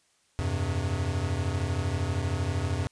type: chord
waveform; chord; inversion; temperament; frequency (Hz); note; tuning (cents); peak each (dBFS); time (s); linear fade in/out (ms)
square; F suspended second; none; equal with one note detuned; 85.17 / 98 / 130.81; F2 / G2 / C3; -43 / 0 / 0; -31 / -31 / -34; 0.39-2.87; 0
effects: white hiss -67 dBFS RMS until 2.91 s + resampled to 22050 Hz